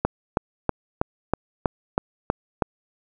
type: click train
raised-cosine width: 1 ms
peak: -5 dBFS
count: 9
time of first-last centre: 0.05-2.622 s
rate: 3.11 Hz
effects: none